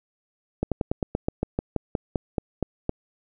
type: slowing click train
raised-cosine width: 2 ms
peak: -10 dBFS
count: 15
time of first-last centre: 0.63-2.894 s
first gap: 87 ms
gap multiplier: 1.09
effects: none